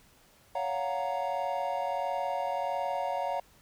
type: chord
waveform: triangle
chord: Gb major seventh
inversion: second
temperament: equal with one note detuned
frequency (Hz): 561.8 / 698.5 / 740 / 932.3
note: Db5 / F5 / Gb5 / Bb5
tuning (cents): +23 / 0 / 0 / 0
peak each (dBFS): -33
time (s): 0.55-3.4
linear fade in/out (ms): 5
effects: pink hiss -61 dBFS RMS until 3.61 s